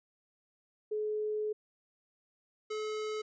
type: tone pair in turn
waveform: sine / square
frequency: 426 / 429.7 Hz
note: G#4 / A4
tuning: +44 / -41 cents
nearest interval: unison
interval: 15 cents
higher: second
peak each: -31 / -35 dBFS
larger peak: first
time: 0.91-1.53 / 2.7-3.22 s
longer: first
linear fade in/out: 10 ms
effects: resampled to 16000 Hz